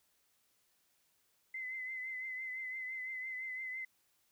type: tone with vibrato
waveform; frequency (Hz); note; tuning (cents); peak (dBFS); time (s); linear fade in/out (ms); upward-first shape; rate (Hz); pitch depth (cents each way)
sine; 2046; C7; -39; -39; 1.54-3.85; 5; triangle; 5.9; 42
effects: white hiss -75 dBFS RMS until 4.31 s